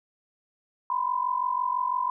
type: tone pair together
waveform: sine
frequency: 981 / 1027 Hz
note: B5 / C6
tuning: -12 / -33 cents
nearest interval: minor second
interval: 79 cents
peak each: -27 dBFS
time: 0.9-2.1 s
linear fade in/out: 2 ms
effects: none